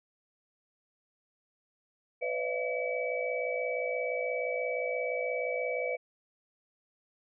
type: tone cluster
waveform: sine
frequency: 501 / 567 / 621 / 678 / 2288 Hz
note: B4 / C#5 / D#5 / E5 / D7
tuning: +25 / +39 / -3 / +49 / -46 cents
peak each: -33 / -39 / -38 / -39 / -36 dBFS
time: 2.21-5.97 s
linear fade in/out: 20 ms
effects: none